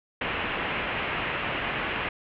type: low-pass noise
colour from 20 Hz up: white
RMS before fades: -30 dBFS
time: 0.21-2.09 s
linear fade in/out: 5 ms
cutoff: 2900 Hz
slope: 48 dB/octave
effects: none